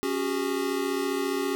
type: chord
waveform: square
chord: C# suspended fourth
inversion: none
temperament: equal with one note detuned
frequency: 277.2 / 370 / 404.9 Hz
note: C#4 / F#4 / G#4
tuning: 0 / 0 / -44 cents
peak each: -31 dBFS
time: 0.03-1.55 s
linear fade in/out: 0 ms
effects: none